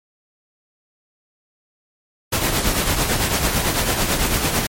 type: noise with tremolo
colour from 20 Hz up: pink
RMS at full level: -17 dBFS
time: 2.32-4.67 s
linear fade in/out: 10 ms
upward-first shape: triangle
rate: 9 Hz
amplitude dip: 55%
effects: MP3 64 kbps